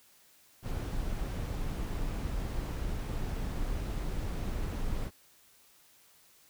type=noise; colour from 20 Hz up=brown; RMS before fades=-34 dBFS; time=0.62-5.11 s; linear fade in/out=50 ms; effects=white hiss -62 dBFS RMS until 6.49 s

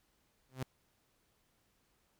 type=tone with exponential growth; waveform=sawtooth; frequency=130 Hz; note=C3; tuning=11 cents flat; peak=-30 dBFS; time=0.49-0.63 s; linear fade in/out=2 ms; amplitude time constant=30 ms; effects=pink hiss -75 dBFS RMS until 2.19 s

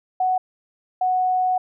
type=tone pair in turn; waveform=sine; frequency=742 / 738.5 Hz; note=F#5 / F#5; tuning=+5 / -3 cents; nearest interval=unison; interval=8 cents; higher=first; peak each=-17 dBFS; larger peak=neither; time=0.2-0.38 / 1.01-1.58 s; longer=second; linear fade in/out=5 ms; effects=none

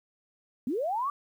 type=linear sweep; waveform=sine; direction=up; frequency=220 to 1181 Hz; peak=-27 dBFS; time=0.67-1.1 s; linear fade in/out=2 ms; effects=10-bit

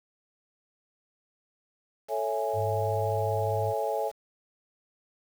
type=chord; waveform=sine; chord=A major seventh; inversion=none; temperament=equal; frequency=440 / 554.4 / 659.3 / 830.6 Hz; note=A4 / C#5 / E5 / G#5; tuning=0 / 0 / 0 / 0 cents; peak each=-32 dBFS; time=2.08-4.12 s; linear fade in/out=50 ms
type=tone with pitch glide; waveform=sine; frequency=102.9 to 103.62 Hz; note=G#2 to G#2; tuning=-16 to -3 cents; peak=-30 dBFS; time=2.53-3.74 s; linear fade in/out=50 ms; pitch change=+13 cents; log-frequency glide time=3.44-3.61 s
effects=8-bit

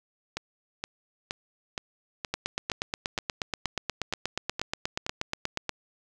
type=two click trains; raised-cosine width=0.2 ms; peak=-14 / -11 dBFS; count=11 / 29; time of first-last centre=0.37-5.065 / 2.34-5.693 s; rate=2.13 / 8.35 Hz; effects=none

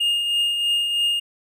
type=tone with tremolo; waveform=triangle; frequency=2835 Hz; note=F7; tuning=25 cents sharp; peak=-15 dBFS; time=0-1.2 s; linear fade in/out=10 ms; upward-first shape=triangle; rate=3.1 Hz; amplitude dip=45%; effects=none

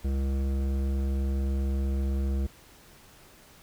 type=tone with hard clipping; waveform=sine; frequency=67.7 Hz; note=C#2; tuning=40 cents flat; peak=-27 dBFS; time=0.04-2.47 s; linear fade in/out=10 ms; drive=13 dB; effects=pink hiss -54 dBFS RMS until 3.62 s

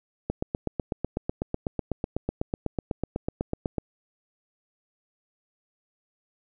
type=click train; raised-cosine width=2 ms; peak=-13 dBFS; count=29; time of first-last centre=0.3-3.783 s; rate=8.04 Hz; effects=none

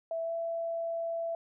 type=tone with pitch glide; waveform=sine; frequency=659.3 to 667.3 Hz; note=E5 to E5; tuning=0 to +21 cents; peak=-31 dBFS; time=0.11-1.35 s; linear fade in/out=2 ms; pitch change=+21 cents; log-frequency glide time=0.22-0.33 s; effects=none

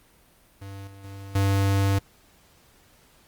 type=tone with level steps; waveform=square; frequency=98.3 Hz; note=G2; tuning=5 cents sharp; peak=-37 / -43 / -38 / -20 dBFS; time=0.61-1.99 s; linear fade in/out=10 ms; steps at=0.87 / 1.04 / 1.35 s; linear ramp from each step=5 ms; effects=pink hiss -58 dBFS RMS until 3.27 s + Opus 32 kbps

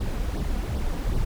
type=noise with flanger; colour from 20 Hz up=brown; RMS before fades=-26 dBFS; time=0-1.25 s; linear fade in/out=10 ms; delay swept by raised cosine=0.2 to 4.2 ms; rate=2.6 Hz; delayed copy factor=+0.6; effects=none

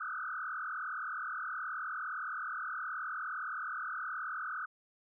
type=tone with frequency modulation; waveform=sine; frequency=1377 Hz; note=F6; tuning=25 cents flat; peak=-36 dBFS; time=0-4.66 s; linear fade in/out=10 ms; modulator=39.2 Hz; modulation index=4.2; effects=none

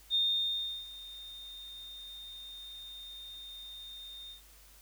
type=tone with ADSR envelope; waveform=sine; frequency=3652 Hz; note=A#7; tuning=36 cents flat; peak=-25 dBFS; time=0.1-4.42 s; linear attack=44 ms; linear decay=710 ms; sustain=-19 dB; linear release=120 ms; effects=added 50 Hz sine -59 dBFS peak until 4.81 s + white hiss -59 dBFS RMS until 4.81 s

